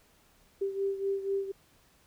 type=beating tone pair; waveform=sine; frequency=392 / 396.1 Hz; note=G4 / G4; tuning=0 / +18 cents; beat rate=4.1 Hz; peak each=-30 / -35 dBFS; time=0.61-1.52 s; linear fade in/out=10 ms; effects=pink hiss -64 dBFS RMS until 2.06 s